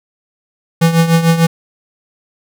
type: tone with tremolo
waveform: square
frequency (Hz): 165.6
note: E3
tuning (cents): +8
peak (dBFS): -6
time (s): 0.81-1.47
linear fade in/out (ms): 10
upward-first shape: triangle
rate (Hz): 6.7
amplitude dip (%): 75
effects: none